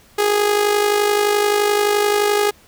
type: tone with amplitude modulation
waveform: sawtooth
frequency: 413.9 Hz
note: G#4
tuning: 6 cents flat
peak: -8 dBFS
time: 0.18-2.51 s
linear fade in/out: 10 ms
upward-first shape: sine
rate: 51.6 Hz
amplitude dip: 55%
effects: pink hiss -50 dBFS RMS until 2.67 s